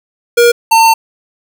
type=tone pair in turn; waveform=square; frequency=475.1 / 902.1 Hz; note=A#4 / A5; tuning=+33 / +43 cents; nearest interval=major seventh; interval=1110 cents; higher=second; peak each=-5 dBFS; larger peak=neither; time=0.37-0.52 / 0.71-0.94 s; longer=second; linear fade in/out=10 ms; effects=none